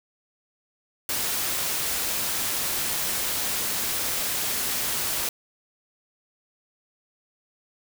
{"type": "noise", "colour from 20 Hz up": "white", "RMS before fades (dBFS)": -27, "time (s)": [1.09, 5.29], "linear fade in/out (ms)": 2, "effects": []}